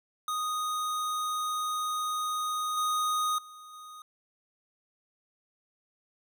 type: tone with level steps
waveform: square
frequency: 1242 Hz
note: D#6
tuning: 3 cents flat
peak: -30 / -27 / -47 / -45 dBFS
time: 0.28-4.02 s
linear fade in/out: 2 ms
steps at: 2.77 / 3.38 / 3.73 s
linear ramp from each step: 5 ms
effects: none